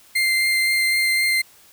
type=tone with vibrato; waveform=35% pulse; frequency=2093 Hz; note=C7; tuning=in tune; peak=-15 dBFS; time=0.15-1.42 s; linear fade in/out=10 ms; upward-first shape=triangle; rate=3.9 Hz; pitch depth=11 cents each way; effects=white hiss -51 dBFS RMS until 1.72 s